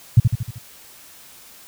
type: tone with echo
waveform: sine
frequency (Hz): 116.54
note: A#2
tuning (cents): 0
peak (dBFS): -5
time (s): 0.17-0.2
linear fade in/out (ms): 5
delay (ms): 77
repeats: 5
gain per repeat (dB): -5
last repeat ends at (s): 0.585
effects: white hiss -45 dBFS RMS until 1.67 s